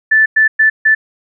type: tone bursts at uneven times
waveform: sine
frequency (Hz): 1756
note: A6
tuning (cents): -4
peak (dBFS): -6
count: 4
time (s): 0.11-0.26 / 0.36-0.48 / 0.59-0.7 / 0.85-0.95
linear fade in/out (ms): 10
effects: none